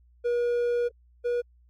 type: tone pair in turn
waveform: triangle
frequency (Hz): 480 / 482.4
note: B4 / B4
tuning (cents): -49 / -41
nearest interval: unison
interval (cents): 8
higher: second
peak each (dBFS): -21 / -22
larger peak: first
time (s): 0.24-0.89 / 1.24-1.42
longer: first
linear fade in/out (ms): 20
effects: added 60 Hz sine -56 dBFS peak until 1.69 s + AAC 64 kbps